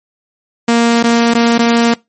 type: tone with dropouts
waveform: sawtooth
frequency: 233.7 Hz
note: A#3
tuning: 5 cents sharp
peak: -4 dBFS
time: 0.68-1.94 s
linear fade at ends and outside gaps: 5 ms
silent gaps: 1.029-1.039 / 1.338-1.349 / 1.58-1.59 s
effects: noise-tail reverb RT60 0.2 s tail -23 dB re dry + MP3 32 kbps